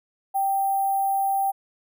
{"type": "tone with sample-and-hold", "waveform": "sine", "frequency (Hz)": 784, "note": "G5", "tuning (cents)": 0, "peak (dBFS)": -20, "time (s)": [0.34, 1.52], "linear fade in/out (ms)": 20, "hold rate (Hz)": 11025, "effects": []}